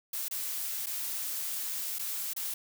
blue noise with dropouts, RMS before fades -35 dBFS, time 0.13-2.54 s, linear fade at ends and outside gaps 5 ms, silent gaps 0.284-0.31 / 0.861-0.867 / 1.986-1.992 / 2.335-2.363 s, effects none

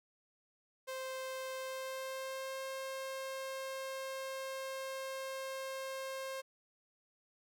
sawtooth tone with pitch glide, 523.3 to 532.4 Hz, C5 to C5, 0 to +30 cents, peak -36 dBFS, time 0.87-6.42 s, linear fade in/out 20 ms, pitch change +30 cents, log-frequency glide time 1.56-2.62 s, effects none

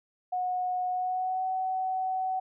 sine tone with pitch glide, 730 to 751.8 Hz, F#5 to F#5, -24 to +27 cents, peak -27 dBFS, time 0.32-2.4 s, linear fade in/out 10 ms, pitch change +51 cents, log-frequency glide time 0.9-1.47 s, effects none

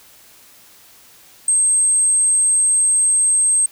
sine tone, 8372 Hz, C9, in tune, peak -12 dBFS, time 1.48-3.66 s, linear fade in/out 2 ms, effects white hiss -47 dBFS RMS until 3.71 s

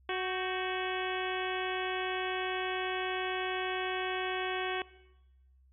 harmonic tone with a mistuned harmonic, 371 Hz, F#4, 5 cents sharp, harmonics 1 / 2 / 3 / 4 / 5 / 6 / 7 / 8 / 9, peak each -35 / -38 / -40 / -41 / -42 / -43 / -43 / -44 / -45 dBFS, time 0.09-4.82 s, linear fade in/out 2 ms, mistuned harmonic 4, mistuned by +75 cents, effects noise-tail reverb RT60 1.0 s tail -19 dB re dry + added 65 Hz sine -60 dBFS peak until 5.72 s

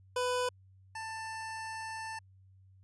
25% pulse tone pair in turn, 498.1 / 887.5 Hz, B4 / A5, +15 / +15 cents, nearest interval minor seventh, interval 1000 cents, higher second, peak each -26 / -35 dBFS, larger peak first, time 0.16-0.49 / 0.95-2.19 s, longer second, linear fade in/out 5 ms, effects added 95 Hz sine -57 dBFS peak until 2.83 s + resampled to 24000 Hz

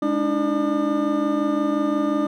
triangle tone cluster, 207.6 / 289.9 / 315.6 / 598 / 1209 Hz, G#3 / D4 / D#4 / D5 / D6, 0 / -22 / +25 / +31 / +50 cents, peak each -27 / -20 / -23 / -25 / -28 dBFS, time 0.02-2.27 s, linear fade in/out 5 ms, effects none

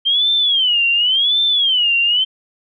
sine tone with vibrato, 3136 Hz, G7, in tune, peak -12 dBFS, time 0.05-2.25 s, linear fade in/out 20 ms, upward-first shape sine, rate 0.91 Hz, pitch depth 220 cents each way, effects none

